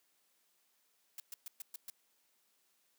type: noise bursts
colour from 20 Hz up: blue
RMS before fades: -45 dBFS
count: 6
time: 1.18-1.9 s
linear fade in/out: 2 ms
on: 20 ms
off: 120 ms
effects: white hiss -75 dBFS RMS until 2.98 s + high-pass 200 Hz 12 dB/octave